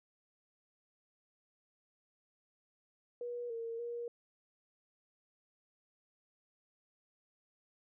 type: tone with pitch steps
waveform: sine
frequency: 482.3 / 459.4 / 474 Hz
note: B4 / A#4 / A#4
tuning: -41 / -25 / +29 cents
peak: -38 dBFS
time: 3.21-4.08 s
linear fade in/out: 2 ms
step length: 290 ms
effects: none